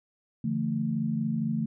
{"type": "tone cluster", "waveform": "sine", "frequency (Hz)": [145.6, 170, 223.1], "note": ["D3", "F3", "A3"], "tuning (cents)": [-15, -46, 24], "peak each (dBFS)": [-32, -32, -28], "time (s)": [0.44, 1.66], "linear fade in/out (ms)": 5, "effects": []}